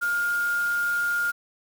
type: tone in noise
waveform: sine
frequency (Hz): 1414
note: F6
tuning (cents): +21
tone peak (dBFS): -22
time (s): 0.01-1.32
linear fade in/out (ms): 20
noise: white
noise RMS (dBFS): -40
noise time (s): 0.01-1.32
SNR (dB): +15
effects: none